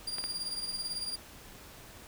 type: tone with tremolo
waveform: 35% pulse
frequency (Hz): 4786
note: D8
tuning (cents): +32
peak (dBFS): -30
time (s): 0.07-1.16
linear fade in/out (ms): 5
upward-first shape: triangle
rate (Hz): 18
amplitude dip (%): 70
type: clicks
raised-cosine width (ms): 0.3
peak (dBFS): -23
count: 2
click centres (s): 0.184 / 0.24
effects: pink hiss -51 dBFS RMS until 2.07 s